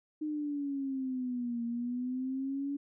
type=exponential two-way sweep; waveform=sine; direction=down then up; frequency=307.8 to 233.1 to 285.2 Hz; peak=-32 dBFS; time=0.21-2.77 s; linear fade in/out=10 ms; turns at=1.64 s; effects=none